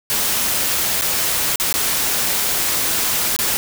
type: noise with dropouts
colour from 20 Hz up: white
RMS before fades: -19 dBFS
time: 0.1-3.57 s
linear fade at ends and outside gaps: 0 ms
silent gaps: 1.012-1.02 / 1.558-1.599 / 1.727-1.74 / 3.364-3.389 s
effects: none